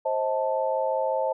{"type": "chord", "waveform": "sine", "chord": "A diminished", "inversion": "first", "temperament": "just", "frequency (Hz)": [528, 633.6, 880], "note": ["C5", "Eb5", "A5"], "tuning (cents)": [16, 31, 0], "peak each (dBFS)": [-26, -28, -28], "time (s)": [0.05, 1.33], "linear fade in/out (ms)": 10, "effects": []}